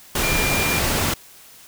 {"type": "tone in noise", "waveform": "sine", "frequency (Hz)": 2390, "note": "D7", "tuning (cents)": 30, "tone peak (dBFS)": -23, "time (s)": [0.23, 0.79], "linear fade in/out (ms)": 5, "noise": "pink", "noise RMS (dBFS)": -21, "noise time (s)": [0.15, 1.14], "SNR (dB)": -5, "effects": ["white hiss -46 dBFS RMS until 1.67 s"]}